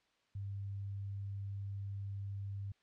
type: tone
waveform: sine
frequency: 99.3 Hz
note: G2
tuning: 23 cents sharp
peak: -39 dBFS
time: 0.35-2.72 s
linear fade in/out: 5 ms
effects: white hiss -75 dBFS RMS until 2.82 s + low-pass 4000 Hz 12 dB/octave